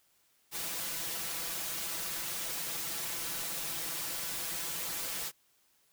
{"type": "noise with comb filter", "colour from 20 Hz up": "white", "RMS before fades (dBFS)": -37, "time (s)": [0.51, 5.32], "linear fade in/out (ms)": 50, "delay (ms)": 6, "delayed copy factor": 0.95, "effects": ["white hiss -70 dBFS RMS until 5.92 s"]}